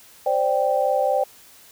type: chord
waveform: sine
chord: C suspended second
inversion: none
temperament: equal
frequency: 523.3 / 587.3 / 784 Hz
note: C5 / D5 / G5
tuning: 0 / 0 / 0 cents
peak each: -22 dBFS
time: 0.26-1.24 s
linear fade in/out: 5 ms
effects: white hiss -49 dBFS RMS until 1.71 s